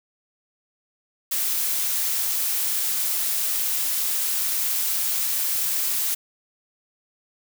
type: noise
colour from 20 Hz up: blue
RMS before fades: -24 dBFS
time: 1.31-6.15 s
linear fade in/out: 10 ms
effects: none